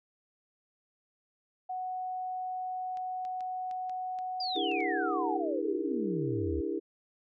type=tone; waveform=sine; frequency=740 Hz; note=F#5; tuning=in tune; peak=-33 dBFS; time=1.69-5.4 s; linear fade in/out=10 ms
type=clicks; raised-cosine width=0.2 ms; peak=-35 dBFS; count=9; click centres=2.972 / 3.251 / 3.407 / 3.712 / 3.896 / 4.188 / 4.562 / 4.716 / 4.805 s
type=exponential sweep; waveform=sine; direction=down; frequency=4959 to 69.3 Hz; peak=-33 dBFS; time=4.4-6.61 s; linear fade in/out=5 ms
type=chord; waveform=sine; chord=E half-diminished seventh; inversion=third; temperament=equal with one note detuned; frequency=293.7 / 329.6 / 401.9 / 466.2 Hz; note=D4 / E4 / G4 / Bb4; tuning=0 / 0 / +43 / 0 cents; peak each=-38 / -34 / -35 / -39 dBFS; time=4.55-6.8 s; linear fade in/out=20 ms
effects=none